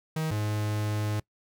45% pulse tone pair in turn, 158 / 105.62 Hz, D#3 / G#2, +27 / +30 cents, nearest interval perfect fifth, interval 697 cents, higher first, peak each -27 dBFS, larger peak neither, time 0.16-0.31 / 0.31-1.2 s, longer second, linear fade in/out 5 ms, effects noise-tail reverb RT60 0.1 s tail -23 dB re dry

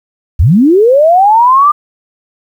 sine linear sweep, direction up, 58.27 to 1210 Hz, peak -3 dBFS, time 0.39-1.72 s, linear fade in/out 10 ms, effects 7-bit

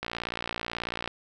click train, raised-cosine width 0.3 ms, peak -15 dBFS, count 62, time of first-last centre 0.03-1.076 s, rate 58.3 Hz, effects none

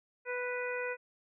harmonic tone, 493.9 Hz, B4, in tune, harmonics 1 / 2 / 3 / 4 / 5, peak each -36 / -44 / -40 / -42 / -42 dBFS, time 0.25-0.97 s, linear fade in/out 50 ms, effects none

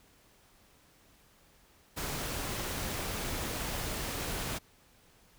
pink noise, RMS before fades -36 dBFS, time 1.96-4.59 s, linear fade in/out 20 ms, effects pink hiss -63 dBFS RMS until 5.38 s

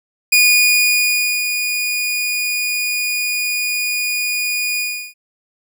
sawtooth tone with ADSR envelope, 2453 Hz, D#7, 25 cents flat, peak -5 dBFS, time 0.32-5.14 s, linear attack 8 ms, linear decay 1100 ms, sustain -9 dB, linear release 350 ms, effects none

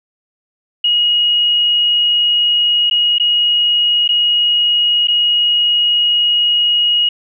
sine tone with dropouts, 2889 Hz, F#7, 42 cents flat, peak -10 dBFS, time 0.84-7.09 s, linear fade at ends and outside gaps 5 ms, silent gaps 2.899-2.91 / 3.184-3.198 / 4.078-4.089 / 5.073-5.082 s, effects none

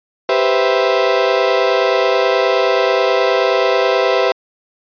35% pulse chord, C major seventh, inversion second, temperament equal, 392 / 493.9 / 523.3 / 659.3 Hz, G4 / B4 / C5 / E5, 0 / 0 / 0 / 0 cents, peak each -16 dBFS, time 0.29-4.32 s, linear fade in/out 2 ms, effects resampled to 11025 Hz

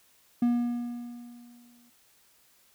triangle tone with exponential decay, 240 Hz, B3, 49 cents flat, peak -18 dBFS, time 0.42-1.9 s, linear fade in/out 5 ms, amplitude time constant 320 ms, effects white hiss -63 dBFS RMS until 2.74 s

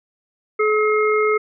harmonic tone, 427.3 Hz, G#4, 49 cents sharp, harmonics 1 / 3 / 5, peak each -16 / -21 / -23 dBFS, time 0.59-1.38 s, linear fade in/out 10 ms, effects none

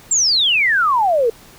sine exponential sweep, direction down, 7600 to 440 Hz, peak -12 dBFS, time 0.11-1.3 s, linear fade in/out 5 ms, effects pink hiss -44 dBFS RMS until 1.58 s

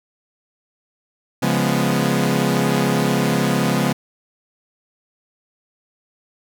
sawtooth chord, C# dominant seventh, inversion none, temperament equal, 138.59 / 174.61 / 207.7 / 246.9 Hz, C#3 / E#3 / G#3 / B3, 0 / 0 / 0 / 0 cents, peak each -18 dBFS, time 1.42-3.93 s, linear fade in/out 10 ms, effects none

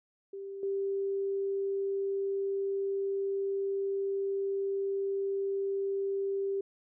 sine tone with level steps, 393.2 Hz, G4, 5 cents sharp, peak -38 / -29 dBFS, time 0.33-6.61 s, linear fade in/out 5 ms, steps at 0.63 s, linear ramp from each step 2 ms, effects none

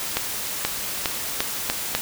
accelerating click train, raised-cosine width 0.2 ms, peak -3 dBFS, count 6, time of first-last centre 0.17-1.95 s, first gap 480 ms, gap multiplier 0.85, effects white hiss -29 dBFS RMS until 2.01 s

